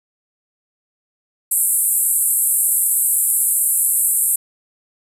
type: band-pass noise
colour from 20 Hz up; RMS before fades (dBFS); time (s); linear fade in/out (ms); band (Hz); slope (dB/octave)
white; -17; 1.51-4.36; 5; 7900 to 13000; 96
effects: none